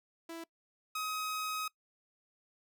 sawtooth tone pair in turn, 331.3 / 1264.6 Hz, E4 / D#6, +9 / +28 cents, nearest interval octave + major seventh, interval 2319 cents, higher second, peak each -38 / -31 dBFS, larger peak second, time 0.29-0.44 / 0.95-1.68 s, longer second, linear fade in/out 5 ms, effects noise-tail reverb RT60 0.1 s tail -22 dB re dry

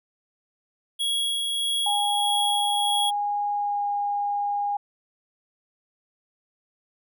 square tone with tremolo, 3322 Hz, G#7, in tune, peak -23 dBFS, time 0.99-3.11 s, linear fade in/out 20 ms, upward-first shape sine, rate 1.6 Hz, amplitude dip 25%
sine tone with pitch glide, 821 to 815.3 Hz, G#5 to G#5, -20 to -32 cents, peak -23 dBFS, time 1.86-4.77 s, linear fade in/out 5 ms, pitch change -12 cents, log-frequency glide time 3.54-3.85 s
effects none

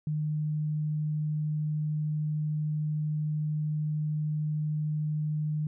sine tone, 152.2 Hz, D#3, 38 cents flat, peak -27 dBFS, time 0.07-5.67 s, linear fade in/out 2 ms, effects none

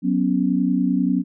sine chord, F# suspended fourth, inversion none, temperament equal, 185 / 246.9 / 277.2 Hz, F#3 / B3 / C#4, 0 / 0 / 0 cents, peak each -21 dBFS, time 0.02-1.24 s, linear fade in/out 50 ms, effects none

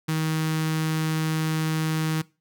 sawtooth tone with notch filter, 158 Hz, D#3, 27 cents sharp, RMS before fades -25 dBFS, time 0.08-2.22 s, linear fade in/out 10 ms, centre 600 Hz, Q 1.2, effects noise-tail reverb RT60 0.3 s tail -21 dB re dry

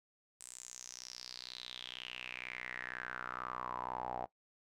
sawtooth tone with band-pass filter sweep, 62.1 Hz, B1, 10 cents sharp, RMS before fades -45 dBFS, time 0.4-4.26 s, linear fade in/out 10 ms, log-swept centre 8400 to 740 Hz, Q 6.1, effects noise-tail reverb RT60 0.1 s tail -18 dB re dry

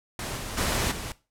pink noise with level steps, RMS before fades -33 / -35 / -26 / -35 dBFS, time 0.19-1.12 s, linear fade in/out 2 ms, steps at 0.37 / 0.57 / 0.91 s, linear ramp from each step 10 ms, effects noise-tail reverb RT60 0.3 s tail -18 dB re dry + low-pass 12000 Hz 12 dB/octave

